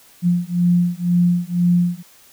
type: beating tone pair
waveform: sine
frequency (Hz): 174.61 / 176.61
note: F3 / F3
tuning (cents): 0 / +20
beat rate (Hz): 2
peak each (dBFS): -17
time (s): 0.22-2.03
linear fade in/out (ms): 50
effects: white hiss -49 dBFS RMS until 2.32 s